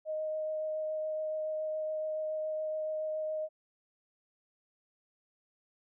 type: tone with vibrato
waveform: sine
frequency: 622 Hz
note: D#5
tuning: 1 cent flat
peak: -32 dBFS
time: 0.05-3.49 s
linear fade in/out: 50 ms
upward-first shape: triangle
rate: 7.1 Hz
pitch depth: 10 cents each way
effects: none